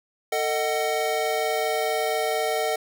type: chord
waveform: square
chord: D# diminished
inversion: second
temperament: just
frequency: 448 / 622.3 / 746.7 Hz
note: A4 / D#5 / F#5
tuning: +31 / 0 / +16 cents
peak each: -28 dBFS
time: 0.32-2.76 s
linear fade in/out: 5 ms
effects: none